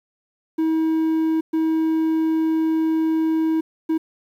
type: tone bursts at uneven times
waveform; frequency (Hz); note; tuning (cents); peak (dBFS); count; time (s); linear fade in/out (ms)
triangle; 320; D#4; +49; -15; 3; 0.58-1.41 / 1.53-3.61 / 3.89-3.98; 10
effects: 9-bit